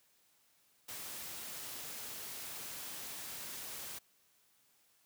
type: noise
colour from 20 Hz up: white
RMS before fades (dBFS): -45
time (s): 0.88-3.99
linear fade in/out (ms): 10
effects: white hiss -71 dBFS RMS until 5.05 s + high-pass 60 Hz 12 dB/octave